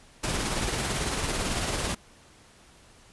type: noise with tremolo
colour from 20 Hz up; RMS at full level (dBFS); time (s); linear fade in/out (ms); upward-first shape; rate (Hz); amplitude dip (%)
pink; -27; 0.23-1.95; 10; triangle; 18; 40
effects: pink hiss -55 dBFS RMS until 3.12 s + resampled to 24000 Hz